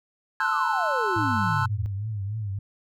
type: exponential sweep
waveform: sine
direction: down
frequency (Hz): 1661.2 to 80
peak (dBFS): -27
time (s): 0.4-1.86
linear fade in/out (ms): 0
type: chord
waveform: triangle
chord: F# half-diminished seventh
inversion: first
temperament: equal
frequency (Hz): 880 / 1046.5 / 1318.5 / 1480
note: A5 / C6 / E6 / F#6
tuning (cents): 0 / 0 / 0 / 0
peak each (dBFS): -27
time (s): 0.4-1.66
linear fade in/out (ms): 5
type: tone with vibrato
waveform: sine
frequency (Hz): 103.9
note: G#2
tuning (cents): +1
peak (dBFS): -27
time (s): 1.16-2.59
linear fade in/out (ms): 5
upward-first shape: triangle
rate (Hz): 3.5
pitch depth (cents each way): 140
effects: none